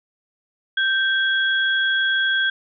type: tone pair together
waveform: sine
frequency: 1568 / 3322 Hz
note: G6 / G#7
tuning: 0 / 0 cents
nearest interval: octave + minor second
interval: 1300 cents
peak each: -18 / -23 dBFS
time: 0.77-2.5 s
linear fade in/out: 5 ms
effects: none